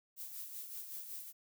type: noise with tremolo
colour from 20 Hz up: violet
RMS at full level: -44 dBFS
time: 0.16-1.33 s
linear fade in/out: 50 ms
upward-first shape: sine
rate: 5.3 Hz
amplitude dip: 50%
effects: none